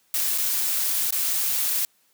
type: noise with dropouts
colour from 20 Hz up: blue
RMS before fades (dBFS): -24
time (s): 0.14-1.85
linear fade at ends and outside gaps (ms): 1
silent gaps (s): 0.378-0.382 / 1.107-1.124
effects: white hiss -64 dBFS RMS until 2.13 s + high-pass 100 Hz 12 dB/octave